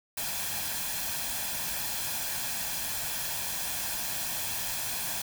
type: noise with comb filter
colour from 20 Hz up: white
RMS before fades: -33 dBFS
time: 0.17-5.22 s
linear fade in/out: 5 ms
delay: 1.2 ms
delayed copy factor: +0.55
effects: none